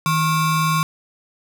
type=ring-modulated tone; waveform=square; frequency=622.3 Hz; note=D#5; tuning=in tune; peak=-14 dBFS; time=0.06-0.83 s; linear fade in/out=0 ms; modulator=463 Hz; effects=none